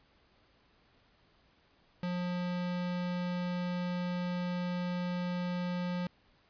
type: tone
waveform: square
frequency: 178.1 Hz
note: F3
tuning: 34 cents sharp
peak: -33 dBFS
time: 2.03-6.07 s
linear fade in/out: 2 ms
effects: pink hiss -67 dBFS RMS until 6.49 s + resampled to 11025 Hz